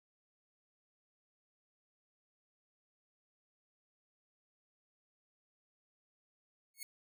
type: tone with exponential growth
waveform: 5% pulse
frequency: 2196 Hz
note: C#7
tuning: 17 cents flat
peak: -29 dBFS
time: 6.74-6.83 s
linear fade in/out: 2 ms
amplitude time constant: 19 ms
effects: none